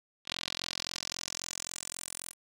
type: tone with band-pass filter sweep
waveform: 10% pulse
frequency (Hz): 43.72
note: F1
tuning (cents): +3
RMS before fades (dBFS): -40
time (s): 0.25-2.34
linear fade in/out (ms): 50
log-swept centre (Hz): 3600 to 10000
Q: 2.5
effects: none